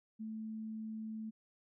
sine tone, 219.3 Hz, A3, 6 cents flat, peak -40 dBFS, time 0.19-1.31 s, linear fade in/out 20 ms, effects none

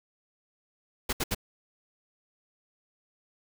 pink noise bursts, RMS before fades -28 dBFS, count 3, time 1.09-1.348 s, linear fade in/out 10 ms, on 40 ms, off 69 ms, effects none

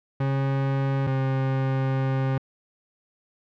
40% pulse tone pair in turn, 136.3 / 133.42 Hz, C#3 / C3, -29 / +34 cents, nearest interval unison, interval 37 cents, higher first, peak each -21 dBFS, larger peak neither, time 0.2-1.07 / 1.07-2.38 s, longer second, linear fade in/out 5 ms, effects low-pass 2000 Hz 12 dB/octave

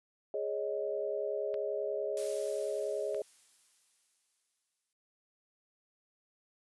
sine chord, Ab suspended fourth, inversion none, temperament equal with one note detuned, 415.3 / 554.4 / 624.8 Hz, Ab4 / Db5 / Eb5, 0 / 0 / +7 cents, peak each -36 / -37 / -37 dBFS, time 0.34-3.22 s, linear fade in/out 2 ms
clicks, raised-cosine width 0.3 ms, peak -33 dBFS, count 2, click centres 1.542 / 3.146 s
blue noise with exponential decay, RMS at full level -42 dBFS, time 2.17-4.93 s, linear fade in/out 1 ms, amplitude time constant 600 ms
effects resampled to 24000 Hz

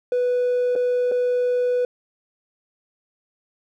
triangle tone with dropouts, 493.9 Hz, B4, in tune, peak -15 dBFS, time 0.12-1.85 s, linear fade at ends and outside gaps 2 ms, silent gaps 0.754-0.76 / 1.115-1.119 s, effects tanh soft clip ceiling -13 dBFS

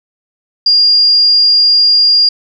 sine tone, 4817 Hz, D8, 43 cents sharp, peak -5 dBFS, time 0.66-2.29 s, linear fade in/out 5 ms, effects none

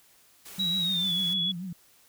white noise, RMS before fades -45 dBFS, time 0.45-1.34 s, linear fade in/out 10 ms
sine tone with vibrato, 180.7 Hz, F#3, 41 cents flat, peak -33 dBFS, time 0.58-1.73 s, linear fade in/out 5 ms, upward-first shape triangle, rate 6.8 Hz, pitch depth 140 cents each way
sine tone with pitch glide, 3866 to 3385 Hz, B7 to G#7, -38 to +32 cents, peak -25 dBFS, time 0.59-1.52 s, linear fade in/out 10 ms, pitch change -230 cents, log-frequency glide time 0.79-1.16 s
effects white hiss -60 dBFS RMS until 2.08 s

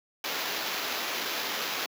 blue noise with sample-and-hold, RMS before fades -32 dBFS, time 0.24-1.86 s, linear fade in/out 2 ms, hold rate 8820 Hz, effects high-pass 300 Hz 12 dB/octave

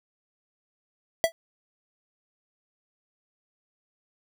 square tone with exponential decay, 660 Hz, E5, 2 cents sharp, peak -15 dBFS, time 1.24-1.32 s, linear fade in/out 0 ms, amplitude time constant 17 ms, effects none

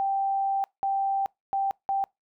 sine tone bursts at uneven times, 784 Hz, G5, in tune, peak -23 dBFS, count 4, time 0-0.64 / 0.83-1.26 / 1.53-1.71 / 1.89-2.04 s, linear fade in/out 0 ms, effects noise-tail reverb RT60 0.2 s tail -26 dB re dry

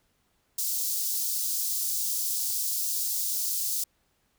white high-pass noise, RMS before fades -29 dBFS, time 0.58-3.84 s, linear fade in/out 5 ms, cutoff 4700 Hz, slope 24 dB/octave, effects pink hiss -71 dBFS RMS until 4.38 s

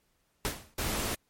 pink noise with exponential decay, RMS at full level -28 dBFS, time 0.45-0.74 s, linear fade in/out 0 ms, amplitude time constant 63 ms
pink noise, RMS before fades -32 dBFS, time 0.78-1.15 s, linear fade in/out 5 ms
effects pink hiss -73 dBFS RMS until 1.29 s + MP3 64 kbps

